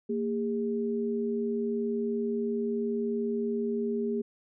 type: tone pair together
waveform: sine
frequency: 230.2 / 407.3 Hz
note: A#3 / G#4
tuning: -22 / -34 cents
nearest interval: minor seventh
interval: 988 cents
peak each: -30 / -30 dBFS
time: 0.09-4.22 s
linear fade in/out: 10 ms
effects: none